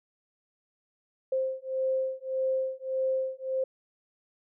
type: beating tone pair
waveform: sine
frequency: 524 / 525.7 Hz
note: C5 / C5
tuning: +2 / +8 cents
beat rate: 1.7 Hz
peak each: -30 dBFS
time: 1.32-3.64 s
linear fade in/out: 5 ms
effects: none